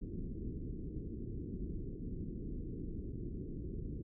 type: low-pass noise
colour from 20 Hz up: pink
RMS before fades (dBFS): -42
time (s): 0.01-4.03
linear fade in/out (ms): 20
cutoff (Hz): 400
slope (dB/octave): 48
effects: none